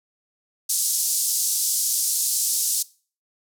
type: band-pass noise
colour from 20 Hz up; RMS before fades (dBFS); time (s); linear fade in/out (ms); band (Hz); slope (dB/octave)
white; -23; 0.69-2.83; 10; 5100 to 12000; 24
effects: noise-tail reverb RT60 0.4 s tail -21 dB re dry